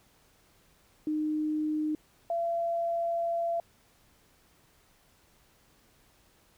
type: tone pair in turn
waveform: sine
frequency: 306.5 / 678.4 Hz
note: D#4 / E5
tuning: -26 / +50 cents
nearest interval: octave + major second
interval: 1376 cents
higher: second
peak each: -27 / -27 dBFS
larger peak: neither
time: 1.07-1.95 / 2.3-3.6 s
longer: second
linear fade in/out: 2 ms
effects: pink hiss -64 dBFS RMS until 6.57 s